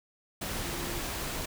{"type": "tone in noise", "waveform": "sine", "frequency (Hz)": 347.1, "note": "F4", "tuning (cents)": -11, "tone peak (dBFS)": -42, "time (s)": [0.63, 1], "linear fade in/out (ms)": 10, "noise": "pink", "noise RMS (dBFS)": -35, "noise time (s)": [0.41, 1.46], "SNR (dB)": -10, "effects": []}